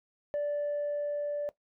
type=tone with level ramp; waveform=sine; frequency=584 Hz; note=D5; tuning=10 cents flat; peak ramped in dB=-26 to -29 dBFS; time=0.34-1.49 s; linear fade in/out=0 ms; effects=noise-tail reverb RT60 0.1 s tail -17 dB re dry + tanh soft clip ceiling -27 dBFS